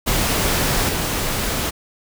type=noise with level steps; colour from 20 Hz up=pink; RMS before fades=-19 / -22 dBFS; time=0.06-1.71 s; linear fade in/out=20 ms; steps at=0.89 s; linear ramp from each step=2 ms; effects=none